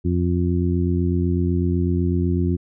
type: harmonic tone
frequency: 88 Hz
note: F2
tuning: 14 cents sharp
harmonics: 1 / 2 / 3 / 4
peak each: -20 / -23 / -25 / -26 dBFS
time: 0.04-2.57 s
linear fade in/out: 20 ms
effects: none